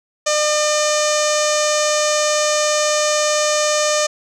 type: tone with low-pass filter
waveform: sawtooth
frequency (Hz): 603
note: D5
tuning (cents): +46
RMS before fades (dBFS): -17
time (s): 0.26-4.07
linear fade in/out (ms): 10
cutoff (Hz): 6700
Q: 4.6
effects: none